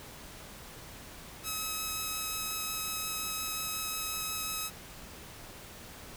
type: tone with vibrato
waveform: 5% pulse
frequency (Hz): 1283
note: E6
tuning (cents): -47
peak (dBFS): -22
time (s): 1.43-4.71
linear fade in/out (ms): 50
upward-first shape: triangle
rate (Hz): 5.6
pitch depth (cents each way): 9
effects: pink hiss -48 dBFS RMS until 6.16 s